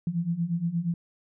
sine beating tone pair, 164.81 / 173.31 Hz, E3 / F3, 0 / -13 cents, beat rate 8.5 Hz, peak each -30 / -27 dBFS, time 0.07-0.94 s, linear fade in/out 2 ms, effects none

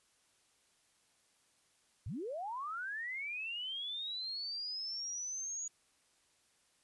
sine linear sweep, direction up, 72.3 to 6780 Hz, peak -38 dBFS, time 2.06-5.68 s, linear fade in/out 5 ms, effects white hiss -72 dBFS RMS until 6.83 s + resampled to 24000 Hz

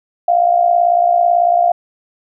sine tone with amplitude modulation, 697 Hz, F5, 4 cents flat, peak -6 dBFS, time 0.28-1.72 s, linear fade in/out 5 ms, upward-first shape sine, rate 58.1 Hz, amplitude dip 70%, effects none

